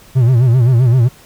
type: tone with vibrato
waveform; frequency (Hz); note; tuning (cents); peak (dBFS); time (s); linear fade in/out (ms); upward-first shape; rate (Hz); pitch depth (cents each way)
triangle; 123.1; B2; -5; -5; 0.15-1.09; 20; sine; 7.7; 130
effects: pink hiss -43 dBFS RMS until 1.25 s